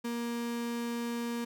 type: tone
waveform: 35% pulse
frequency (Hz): 235.8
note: A#3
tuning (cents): +20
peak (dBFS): -31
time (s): 0.04-1.45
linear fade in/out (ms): 10
effects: none